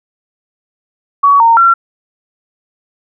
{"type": "tone with pitch steps", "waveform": "sine", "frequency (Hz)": [1128, 920, 1364], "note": ["C#6", "A#5", "F6"], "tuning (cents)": [30, -23, -41], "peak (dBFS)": -4, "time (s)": [1.23, 1.74], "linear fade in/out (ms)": 10, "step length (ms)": 170, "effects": []}